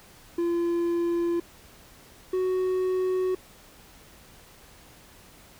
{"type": "tone pair in turn", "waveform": "triangle", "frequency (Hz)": [342.4, 370.7], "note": ["F4", "F#4"], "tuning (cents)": [-34, 3], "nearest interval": "minor second", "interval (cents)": 137, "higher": "second", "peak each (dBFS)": [-21, -21], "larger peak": "neither", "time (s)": [[0.38, 1.4], [2.33, 3.35]], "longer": "neither", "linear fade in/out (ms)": 5, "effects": ["pink hiss -52 dBFS RMS until 5.59 s"]}